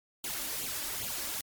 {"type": "noise with flanger", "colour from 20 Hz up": "white", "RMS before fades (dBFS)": -36, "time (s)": [0.24, 1.41], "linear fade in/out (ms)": 2, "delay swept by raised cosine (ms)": [0.27, 3.57], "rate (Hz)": 2.5, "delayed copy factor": 0.7, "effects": ["MP3 96 kbps"]}